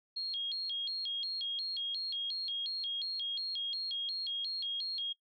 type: tone with vibrato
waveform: sine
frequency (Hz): 3729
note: A#7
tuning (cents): 0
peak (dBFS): -34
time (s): 0.16-5.13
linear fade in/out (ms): 10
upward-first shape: square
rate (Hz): 2.8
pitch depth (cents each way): 230
effects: noise-tail reverb RT60 0.1 s tail -21 dB re dry